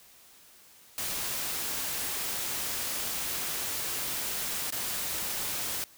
white noise with dropouts, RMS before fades -33 dBFS, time 0.98-5.84 s, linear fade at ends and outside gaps 0 ms, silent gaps 4.704-4.724 s, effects white hiss -56 dBFS RMS until 5.97 s

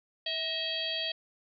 harmonic tone with a mistuned harmonic, 650 Hz, E5, 24 cents flat, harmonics 1 / 3 / 4 / 5 / 6 / 7, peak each -40 / -42 / -41 / -33 / -41 / -38 dBFS, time 0.26-1.12 s, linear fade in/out 5 ms, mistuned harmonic 3, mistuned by -57 cents, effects none

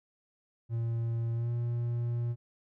triangle tone with pitch glide, 115.7 to 118.88 Hz, A#2 to A#2, -13 to +34 cents, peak -27 dBFS, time 0.69-2.36 s, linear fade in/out 50 ms, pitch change +47 cents, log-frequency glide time 1.34-1.5 s, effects none

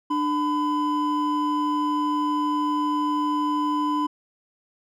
triangle tone pair together, 297.9 / 1006 Hz, D4 / B5, +25 / +32 cents, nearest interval octave + major sixth, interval 2107 cents, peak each -22 dBFS, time 0.1-4.07 s, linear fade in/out 10 ms, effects none

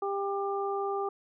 harmonic tone, 397.2 Hz, G4, 23 cents sharp, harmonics 1 / 2 / 3, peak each -31 / -34 / -36 dBFS, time 0.02-1.09 s, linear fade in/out 5 ms, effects none

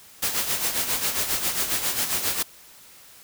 white noise with tremolo, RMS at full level -23 dBFS, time 0.22-2.43 s, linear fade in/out 10 ms, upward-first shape sine, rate 7.4 Hz, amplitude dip 60%, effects white hiss -49 dBFS RMS until 3.23 s

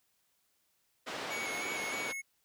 pink band-pass noise, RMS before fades -40 dBFS, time 1.06-2.13 s, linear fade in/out 20 ms, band 340 to 4400 Hz, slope 12 dB/octave
square tone with vibrato, 2217 Hz, C#7, in tune, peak -38 dBFS, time 1.3-2.22 s, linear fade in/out 20 ms, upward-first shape square, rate 3.2 Hz, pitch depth 25 cents each way
effects white hiss -75 dBFS RMS until 2.44 s

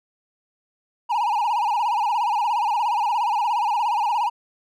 triangle tone with vibrato, 890 Hz, A5, 20 cents sharp, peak -17 dBFS, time 1.09-4.3 s, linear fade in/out 20 ms, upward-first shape sine, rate 17 Hz, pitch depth 160 cents each way, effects none

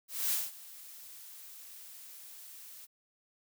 blue noise with ADSR envelope, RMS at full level -30 dBFS, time 0.08-2.87 s, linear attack 230 ms, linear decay 200 ms, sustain -20 dB, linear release 27 ms, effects none

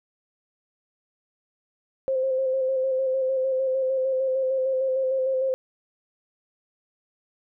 sine tone with vibrato, 525 Hz, C5, 6 cents sharp, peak -21 dBFS, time 2.08-5.54 s, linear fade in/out 0 ms, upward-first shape square, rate 6.6 Hz, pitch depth 23 cents each way, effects none

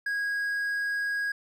triangle tone, 1646 Hz, G#6, 16 cents flat, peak -25 dBFS, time 0.06-1.32 s, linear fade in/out 5 ms, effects none

